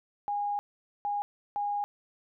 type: tone bursts at uneven times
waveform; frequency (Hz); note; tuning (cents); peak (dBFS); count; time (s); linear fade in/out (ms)
sine; 819; G#5; -24; -28; 3; 0.28-0.59 / 1.05-1.22 / 1.56-1.84; 0
effects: none